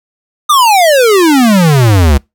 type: exponential sweep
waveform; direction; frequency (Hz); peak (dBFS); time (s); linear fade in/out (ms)
square; down; 1242 to 66.7; -5; 0.49-2.18; 10
effects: noise-tail reverb RT60 0.2 s tail -26 dB re dry